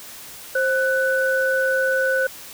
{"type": "tone pair together", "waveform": "sine", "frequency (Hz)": [527.5, 1492], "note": ["C5", "F#6"], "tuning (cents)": [14, 14], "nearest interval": "octave + tritone", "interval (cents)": 1800, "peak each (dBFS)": -20, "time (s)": [0.55, 2.27], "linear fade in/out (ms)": 5, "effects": ["white hiss -39 dBFS RMS until 2.53 s"]}